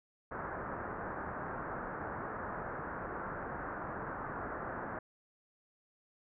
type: low-pass noise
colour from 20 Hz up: white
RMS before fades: -41 dBFS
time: 0.31-4.99 s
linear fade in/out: 5 ms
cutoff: 1600 Hz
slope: 48 dB/octave
effects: none